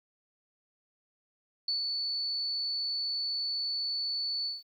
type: tone with ADSR envelope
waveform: sine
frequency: 4464 Hz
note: C#8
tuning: 11 cents sharp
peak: -27 dBFS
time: 1.68-4.63 s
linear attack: 4 ms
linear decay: 120 ms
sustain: -3 dB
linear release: 170 ms
effects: 11-bit

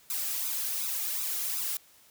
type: noise with flanger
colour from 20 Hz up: blue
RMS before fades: -32 dBFS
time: 0.1-1.77 s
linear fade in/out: 2 ms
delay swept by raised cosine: 0.79 to 2.49 ms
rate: 2.7 Hz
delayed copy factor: +0.95
effects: white hiss -59 dBFS RMS until 2.1 s

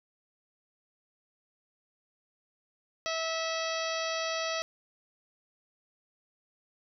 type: harmonic tone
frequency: 650 Hz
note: E5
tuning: 24 cents flat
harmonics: 1 / 2 / 3 / 4 / 5 / 6 / 7 / 8 / 9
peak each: -34 / -37 / -39 / -40 / -41 / -42 / -42 / -43 / -44 dBFS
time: 3.06-4.62 s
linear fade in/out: 0 ms
effects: none

